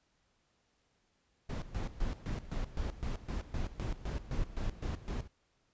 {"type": "noise with tremolo", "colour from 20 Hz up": "brown", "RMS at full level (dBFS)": -35, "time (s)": [1.49, 5.28], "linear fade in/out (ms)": 10, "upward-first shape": "square", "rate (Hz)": 3.9, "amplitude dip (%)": 80, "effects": ["pink hiss -75 dBFS RMS until 5.73 s", "resampled to 16000 Hz"]}